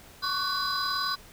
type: tone cluster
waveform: triangle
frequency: 1101 / 1140 / 1497 / 4022 / 4907 Hz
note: C#6 / C#6 / F#6 / B7 / D#8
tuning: -12 / +48 / +20 / +31 / -25 cents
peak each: -31 dBFS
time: 0.22-1.16 s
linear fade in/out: 20 ms
effects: tanh soft clip ceiling -19 dBFS + pink hiss -51 dBFS RMS until 1.32 s